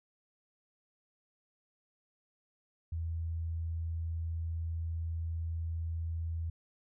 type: tone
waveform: sine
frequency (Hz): 82.41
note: E2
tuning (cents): 0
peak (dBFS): -33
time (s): 2.92-6.5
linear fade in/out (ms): 5
effects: none